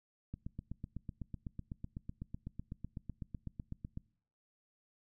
click train, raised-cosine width 5 ms, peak -29 dBFS, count 30, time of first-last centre 0.34-3.974 s, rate 7.98 Hz, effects noise-tail reverb RT60 0.6 s tail -24 dB re dry

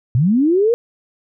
sine linear sweep, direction up, 110 to 483.9 Hz, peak -11 dBFS, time 0.15-0.74 s, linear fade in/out 0 ms, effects none

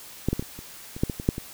clicks, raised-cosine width 3 ms, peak -9 / -11 / -14 / -25 / -26 / -23 / -8 / -15 / -19 / -6 / -18 dBFS, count 11, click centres 0.286 / 0.33 / 0.395 / 0.425 / 0.59 / 0.965 / 1.035 / 1.098 / 1.199 / 1.289 / 1.381 s, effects white hiss -44 dBFS RMS until 1.53 s

